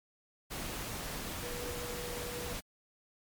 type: tone in noise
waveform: sine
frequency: 485.8 Hz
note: B4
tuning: 29 cents flat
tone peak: -42 dBFS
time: 1.42-2.54 s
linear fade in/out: 20 ms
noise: pink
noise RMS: -40 dBFS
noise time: 0.5-2.61 s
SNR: -5 dB
effects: MP3 96 kbps